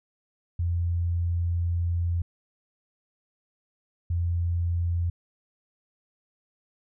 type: tone bursts at uneven times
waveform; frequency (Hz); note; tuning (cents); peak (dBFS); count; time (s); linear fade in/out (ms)
sine; 86; F2; -26; -23; 2; 0.59-2.22 / 4.1-5.1; 5
effects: none